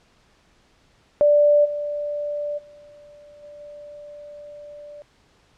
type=tone with level steps; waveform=sine; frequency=587.3 Hz; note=D5; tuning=in tune; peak=-12 / -24 / -44 / -39 / -37 dBFS; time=1.21-5.02 s; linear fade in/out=0 ms; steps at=1.64 / 2.57 / 3.42 / 3.59 s; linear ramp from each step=20 ms; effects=pink hiss -59 dBFS RMS until 5.57 s + low-pass 6000 Hz 12 dB/octave